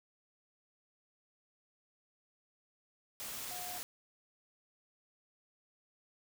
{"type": "tone in noise", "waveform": "sine", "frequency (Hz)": 720, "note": "F#5", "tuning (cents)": -47, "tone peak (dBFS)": -46, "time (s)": [3.51, 3.78], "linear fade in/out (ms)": 0, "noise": "white", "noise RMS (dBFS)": -43, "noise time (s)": [3.2, 3.83], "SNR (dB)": -6, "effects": []}